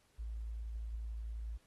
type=tone; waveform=sine; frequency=55.6 Hz; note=A1; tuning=19 cents sharp; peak=-39 dBFS; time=0.18-1.58 s; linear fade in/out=20 ms; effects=pink hiss -72 dBFS RMS until 1.66 s + AAC 32 kbps